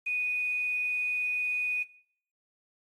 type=tone with quantisation; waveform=sine; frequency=2479 Hz; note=D#7; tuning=7 cents flat; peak=-28 dBFS; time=0.06-1.83 s; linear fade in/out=10 ms; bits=9; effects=noise-tail reverb RT60 0.6 s tail -18 dB re dry + AAC 32 kbps